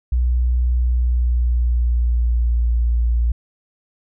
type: tone with pitch glide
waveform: sine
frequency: 61.2 to 58.54 Hz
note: B1 to A#1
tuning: -15 to +8 cents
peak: -14 dBFS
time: 0.12-3.32 s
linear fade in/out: 5 ms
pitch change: -77 cents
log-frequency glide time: 0.73-2.68 s
effects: none